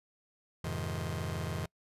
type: chord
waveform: sawtooth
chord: F minor seventh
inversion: none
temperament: just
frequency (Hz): 87.31 / 104.77 / 130.96 / 157.15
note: F2 / Ab2 / C3 / Eb3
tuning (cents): 0 / +16 / +2 / +18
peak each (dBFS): -34 / -37 / -36 / -35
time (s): 0.64-1.66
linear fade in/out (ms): 5
effects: noise-tail reverb RT60 0.1 s tail -26 dB re dry + resampled to 32000 Hz